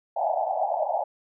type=band-pass noise; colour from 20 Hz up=pink; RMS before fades=-26 dBFS; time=0.16-1.04 s; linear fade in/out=10 ms; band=600 to 860 Hz; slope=96 dB/octave; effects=none